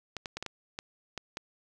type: clicks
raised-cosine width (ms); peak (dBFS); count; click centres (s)
0.2; -19; 8; 0.167 / 0.258 / 0.37 / 0.426 / 0.463 / 0.789 / 1.177 / 1.371
effects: none